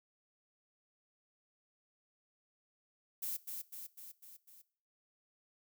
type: noise with echo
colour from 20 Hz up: violet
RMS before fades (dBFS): -39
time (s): 3.22-3.37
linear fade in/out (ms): 10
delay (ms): 250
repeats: 5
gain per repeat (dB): -4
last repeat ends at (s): 4.62
effects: noise-tail reverb RT60 0.5 s tail -19 dB re dry